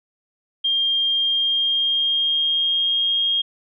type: tone with pitch glide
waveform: sine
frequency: 3206 to 3245 Hz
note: G7 to G#7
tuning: +38 to -41 cents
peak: -17 dBFS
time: 0.64-3.42 s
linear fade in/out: 10 ms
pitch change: +21 cents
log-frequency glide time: 1.11-3.23 s
effects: none